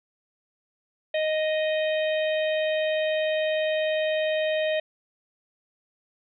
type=harmonic tone; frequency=622.3 Hz; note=D#5; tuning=in tune; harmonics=1 / 3 / 4 / 5 / 6; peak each=-23 / -33 / -35 / -37 / -39 dBFS; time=1.14-4.8 s; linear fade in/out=5 ms; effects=none